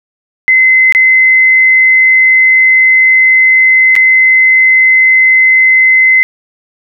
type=tone with dropouts; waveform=sine; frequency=2051 Hz; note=C7; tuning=35 cents flat; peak=-3 dBFS; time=0.48-6.23 s; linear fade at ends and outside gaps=0 ms; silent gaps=0.924-0.949 / 3.954-3.963 s; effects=none